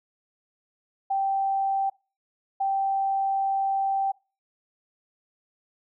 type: tone pair in turn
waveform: sine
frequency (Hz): 781 / 781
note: G5 / G5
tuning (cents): -7 / -7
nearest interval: unison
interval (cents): 0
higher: neither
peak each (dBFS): -22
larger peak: neither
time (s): 1.1-1.9 / 2.6-4.12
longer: second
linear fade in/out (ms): 10
effects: noise-tail reverb RT60 0.3 s tail -22 dB re dry